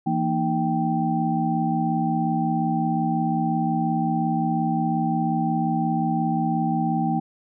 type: tone cluster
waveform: sine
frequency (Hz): 166.2 / 231.8 / 308.8 / 781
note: E3 / A#3 / D#4 / G5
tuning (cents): +15 / -10 / -13 / -7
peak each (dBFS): -25 / -25 / -28 / -25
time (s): 0.06-7.2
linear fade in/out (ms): 10
effects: none